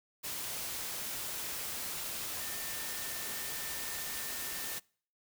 sine tone in noise, 1801 Hz, A6, 40 cents sharp, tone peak -49 dBFS, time 2.39-4.79 s, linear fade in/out 20 ms, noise white, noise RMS -39 dBFS, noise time 0.23-4.8 s, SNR -13 dB, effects noise-tail reverb RT60 0.5 s tail -26 dB re dry

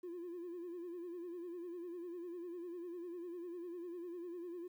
triangle tone with vibrato, 348.4 Hz, F4, 4 cents flat, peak -40 dBFS, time 0.03-4.68 s, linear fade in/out 10 ms, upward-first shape sine, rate 10 Hz, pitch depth 72 cents each way, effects tanh soft clip ceiling -39 dBFS + 12-bit

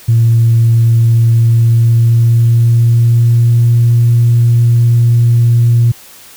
sine tone with pitch glide, 115.3 to 118.06 Hz, A#2 to A#2, -19 to +22 cents, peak -4 dBFS, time 0.08-5.92 s, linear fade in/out 10 ms, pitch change +41 cents, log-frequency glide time 1.36-3.74 s, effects tanh soft clip ceiling -1 dBFS + white hiss -37 dBFS RMS until 6.36 s

